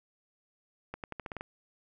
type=accelerating click train; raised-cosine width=0.5 ms; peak=-23 dBFS; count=8; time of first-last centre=0.94-1.409 s; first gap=98 ms; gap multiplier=0.87; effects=none